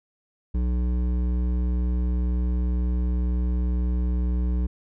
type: tone with hard clipping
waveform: sine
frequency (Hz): 61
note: B1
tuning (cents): -21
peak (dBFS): -23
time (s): 0.54-4.67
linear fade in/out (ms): 10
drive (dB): 11
effects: none